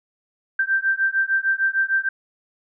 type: beating tone pair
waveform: sine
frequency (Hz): 1565 / 1571.6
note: G6 / G6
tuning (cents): -3 / +4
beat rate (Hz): 6.6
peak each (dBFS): -21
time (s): 0.59-2.09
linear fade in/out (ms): 5
effects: none